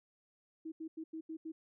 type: tone bursts at uneven times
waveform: sine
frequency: 320.5 Hz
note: E4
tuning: 49 cents flat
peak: -40 dBFS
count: 6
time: 0.65-0.72 / 0.8-0.88 / 0.97-1.04 / 1.13-1.21 / 1.29-1.37 / 1.45-1.52 s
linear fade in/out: 10 ms
effects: none